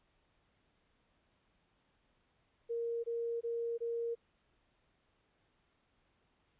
sine tone bursts, 466.2 Hz, A#4, in tune, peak -34 dBFS, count 4, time 2.69-4.153 s, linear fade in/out 20 ms, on 350 ms, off 21 ms, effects pink hiss -75 dBFS RMS until 6.59 s + resampled to 8000 Hz

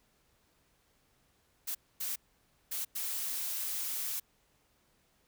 blue noise bursts at uneven times, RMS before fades -36 dBFS, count 4, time 1.67-1.75 / 2-2.16 / 2.71-2.85 / 2.95-4.2 s, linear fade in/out 10 ms, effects pink hiss -71 dBFS RMS until 5.27 s

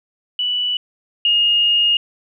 sine tone pair in turn, 2960 / 2849 Hz, F#7 / F7, 0 / +34 cents, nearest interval minor second, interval 66 cents, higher first, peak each -17 / -12 dBFS, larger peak second, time 0.39-0.77 / 1.25-1.97 s, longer second, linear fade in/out 2 ms, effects none

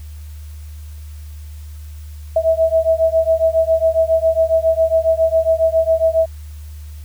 sine beating tone pair, 646 / 653.3 Hz, E5 / E5, -35 / -16 cents, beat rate 7.3 Hz, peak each -15 dBFS, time 2.36-6.26 s, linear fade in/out 5 ms, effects added 75 Hz sine -30 dBFS peak until 7.04 s + white hiss -49 dBFS RMS until 7.04 s

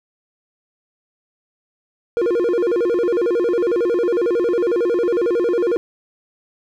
triangle tone with vibrato, 408.9 Hz, G#4, 27 cents flat, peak -13 dBFS, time 2.17-5.77 s, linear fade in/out 0 ms, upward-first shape square, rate 11 Hz, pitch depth 250 cents each way, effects none

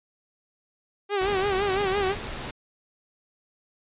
sawtooth tone with vibrato, 392 Hz, G4, in tune, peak -19 dBFS, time 1.09-2.16 s, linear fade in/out 50 ms, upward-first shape sine, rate 5.9 Hz, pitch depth 89 cents each way
pink noise, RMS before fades -34 dBFS, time 1.21-2.51 s, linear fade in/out 5 ms
effects resampled to 8000 Hz

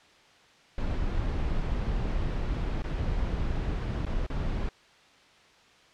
brown noise with dropouts, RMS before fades -29 dBFS, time 0.78-4.69 s, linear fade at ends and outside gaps 1 ms, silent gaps 2.821-2.84 / 4.051-4.065 / 4.265-4.301 s, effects white hiss -57 dBFS RMS until 5.93 s + low-pass 4000 Hz 12 dB/octave

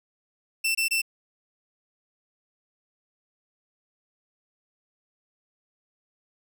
sawtooth tone bursts, 2679 Hz, E7, 27 cents sharp, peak -19 dBFS, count 3, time 0.64-1.018 s, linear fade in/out 10 ms, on 110 ms, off 24 ms, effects none

